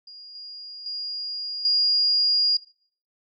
sine tone with level steps, 4846 Hz, D#8, 47 cents flat, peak -40 / -36 / -28 / -17 dBFS, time 0.07-2.57 s, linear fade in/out 5 ms, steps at 0.35 / 0.86 / 1.65 s, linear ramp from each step 2 ms, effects noise-tail reverb RT60 0.5 s tail -20 dB re dry

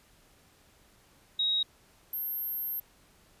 sine tone pair in turn, 3794 / 12761 Hz, A#7 / G9, +30 / +30 cents, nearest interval octave + major sixth, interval 2100 cents, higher second, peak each -25 / -31 dBFS, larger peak first, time 1.39-1.63 / 2.13-2.8 s, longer second, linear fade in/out 5 ms, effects pink hiss -62 dBFS RMS until 3.4 s + resampled to 32000 Hz

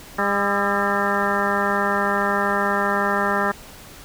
harmonic tone with a mistuned harmonic, 201.4 Hz, G3, 47 cents sharp, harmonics 1 / 2 / 3 / 4 / 5 / 6 / 7 / 8 / 9, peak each -27 / -27 / -27 / -27 / -27 / -27 / -27 / -27 / -27 dBFS, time 0.18-3.52 s, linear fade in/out 10 ms, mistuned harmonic 7, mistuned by -83 cents, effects pink hiss -42 dBFS RMS until 4.04 s

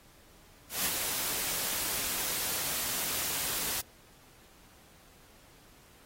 white noise with ADSR envelope, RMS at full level -29 dBFS, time 0.69-3.81 s, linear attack 160 ms, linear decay 49 ms, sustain -4 dB, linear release 4 ms, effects pink hiss -59 dBFS RMS until 6.05 s + AAC 48 kbps

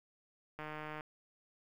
click train, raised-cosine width 0.5 ms, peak -29 dBFS, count 65, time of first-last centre 0.59-1.008 s, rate 153 Hz, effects 10-bit

